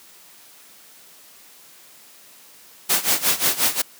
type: noise with tremolo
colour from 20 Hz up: white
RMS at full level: -17 dBFS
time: 2.89-3.82 s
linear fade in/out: 10 ms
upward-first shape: sine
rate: 5.6 Hz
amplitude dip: 85%
effects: white hiss -48 dBFS RMS until 3.99 s + high-pass 150 Hz 12 dB/octave